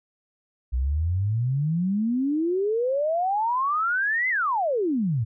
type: exponential two-way sweep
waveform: sine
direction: up then down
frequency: 59.7 to 2083 to 103.2 Hz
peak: -21 dBFS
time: 0.72-5.25 s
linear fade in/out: 20 ms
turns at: 4.29 s
effects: none